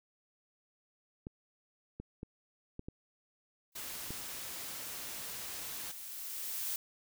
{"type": "clicks", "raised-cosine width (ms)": 3, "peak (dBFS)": -29, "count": 6, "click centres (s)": [1.269, 2, 2.231, 2.794, 2.885, 4.106]}
{"type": "noise with exponential growth", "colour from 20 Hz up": "blue", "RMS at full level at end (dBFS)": -36, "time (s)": [3.72, 6.76], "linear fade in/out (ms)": 2, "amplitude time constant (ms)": 660}
{"type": "noise", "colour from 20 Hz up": "white", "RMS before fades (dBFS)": -43, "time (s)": [3.75, 5.92], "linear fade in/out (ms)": 10}
{"effects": []}